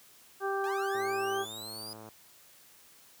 harmonic tone, 392 Hz, G4, in tune, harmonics 1 / 2 / 3 / 4, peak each -32 / -35 / -37 / -38 dBFS, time 0.4-1.46 s, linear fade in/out 50 ms
sawtooth linear sweep, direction up, 784 to 4978 Hz, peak -38 dBFS, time 0.64-1.93 s, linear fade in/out 0 ms
click train, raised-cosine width 1 ms, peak -34 dBFS, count 125, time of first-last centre 0.95-2.088 s, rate 109 Hz
effects white hiss -58 dBFS RMS until 3.2 s + high-pass 60 Hz 12 dB/octave

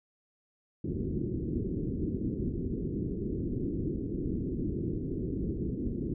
white low-pass noise, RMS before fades -33 dBFS, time 0.84-6.14 s, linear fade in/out 5 ms, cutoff 380 Hz, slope 48 dB/octave, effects none

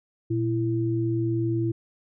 sine tone pair together, 118.09 / 333.7 Hz, A#2 / E4, +23 / +21 cents, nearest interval octave + tritone, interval 1798 cents, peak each -25 dBFS, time 0.3-1.72 s, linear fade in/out 10 ms, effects none

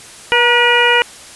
harmonic tone with a mistuned harmonic, 482.4 Hz, B4, 41 cents flat, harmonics 1 / 2 / 3 / 4 / 5 / 6, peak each -16 / -16 / -16 / -16 / -16 / -16 dBFS, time 0.32-1.02 s, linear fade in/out 0 ms, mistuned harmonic 2, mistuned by -38 cents, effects white hiss -36 dBFS RMS until 1.35 s + resampled to 24000 Hz

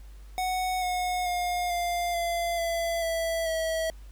square tone with pitch steps, 740 / 726 / 712.3 / 698.9 / 685.7 / 672.7 / 660 / 647.6 Hz, F#5 / F#5 / F5 / F5 / F5 / E5 / E5 / E5, 0 / -33 / +34 / +1 / -32 / +35 / +2 / -31 cents, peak -27 dBFS, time 0.38-3.9 s, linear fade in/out 0 ms, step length 440 ms, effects added 50 Hz sine -43 dBFS peak until 4.11 s + pink hiss -60 dBFS RMS until 4.11 s

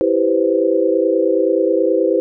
sine chord, C major seventh, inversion first, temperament equal, 329.6 / 392 / 493.9 / 523.3 Hz, E4 / G4 / B4 / C5, 0 / 0 / 0 / 0 cents, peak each -18 dBFS, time 0.01-2.2 s, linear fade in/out 0 ms, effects none

